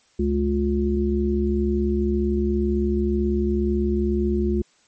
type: harmonic tone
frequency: 71 Hz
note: C#2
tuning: 42 cents sharp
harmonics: 1 / 3 / 5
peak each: -23 / -23 / -23 dBFS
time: 0.19-4.62 s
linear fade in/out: 5 ms
effects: white hiss -60 dBFS RMS until 4.87 s + MP3 32 kbps